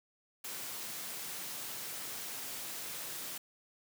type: high-pass noise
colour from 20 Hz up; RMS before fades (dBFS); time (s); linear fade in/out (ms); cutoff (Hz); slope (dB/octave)
white; -42; 0.44-3.38; 5; 100; 48
effects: none